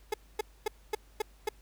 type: tone bursts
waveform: 30% pulse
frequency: 426.7 Hz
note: G#4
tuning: 47 cents sharp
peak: -25 dBFS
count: 6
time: 0.12-1.49 s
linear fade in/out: 5 ms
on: 20 ms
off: 250 ms
effects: added 50 Hz sine -56 dBFS peak until 1.61 s + pink hiss -64 dBFS RMS until 1.61 s